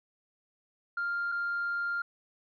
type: tone pair in turn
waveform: sine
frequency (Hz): 1398 / 1398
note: F6 / F6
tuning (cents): +1 / +1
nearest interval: unison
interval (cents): 0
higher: neither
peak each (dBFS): -28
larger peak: neither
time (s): 0.97-1.32 / 1.32-2.02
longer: second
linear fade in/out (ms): 5
effects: tanh soft clip ceiling -26 dBFS